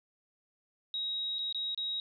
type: tone with dropouts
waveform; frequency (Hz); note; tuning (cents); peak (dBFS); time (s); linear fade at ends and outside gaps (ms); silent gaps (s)
sine; 3805; A#7; +35; -32; 0.94-2; 1; 1.385-1.39 / 1.526-1.546 / 1.747-1.776
effects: none